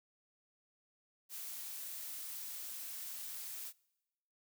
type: noise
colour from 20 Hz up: blue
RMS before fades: -45 dBFS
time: 1.29-3.73 s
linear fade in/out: 50 ms
effects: noise-tail reverb RT60 1.0 s tail -25 dB re dry